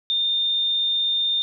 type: tone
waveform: sine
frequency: 3624 Hz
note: A#7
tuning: 50 cents flat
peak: -19 dBFS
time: 0.1-1.42 s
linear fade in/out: 0 ms
effects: none